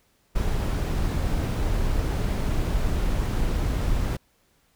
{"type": "noise", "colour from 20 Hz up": "brown", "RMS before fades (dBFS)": -24, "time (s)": [0.35, 4.17], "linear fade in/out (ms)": 10, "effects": ["pink hiss -65 dBFS RMS until 4.75 s"]}